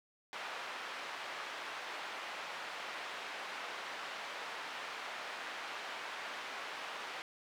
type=band-pass noise; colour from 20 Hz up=pink; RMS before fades=-44 dBFS; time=0.33-7.22 s; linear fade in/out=0 ms; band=810 to 3000 Hz; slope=12 dB/octave; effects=none